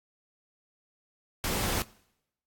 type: noise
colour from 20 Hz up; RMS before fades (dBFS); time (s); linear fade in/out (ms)
pink; -30; 1.44-1.82; 0
effects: noise-tail reverb RT60 0.8 s tail -22 dB re dry + AAC 64 kbps

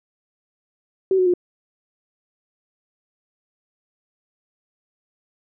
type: tone with pitch steps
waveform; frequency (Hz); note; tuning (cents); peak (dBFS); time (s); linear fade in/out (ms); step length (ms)
sine; 380.6 / 368.3 / 356.3; F#4 / F#4 / F4; +49 / -8 / +35; -14; 1.11-1.338; 2; 76
effects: none

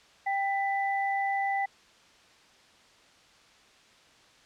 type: tone pair together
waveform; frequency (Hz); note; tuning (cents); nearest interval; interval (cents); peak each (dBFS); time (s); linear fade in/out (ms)
sine; 788.4 / 1989; G5 / B6; +10 / +12; octave + major third; 1602; -27 / -32; 0.26-1.66; 10
effects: white hiss -58 dBFS RMS until 4.45 s + low-pass 5000 Hz 12 dB/octave

